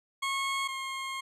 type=tone pair in turn; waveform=20% pulse; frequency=1091 / 1072.3 Hz; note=C#6 / C6; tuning=-28 / +42 cents; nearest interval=unison; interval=30 cents; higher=first; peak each=-24 / -29 dBFS; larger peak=first; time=0.22-0.68 / 0.68-1.21 s; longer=second; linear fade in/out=10 ms; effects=low-pass 9000 Hz 12 dB/octave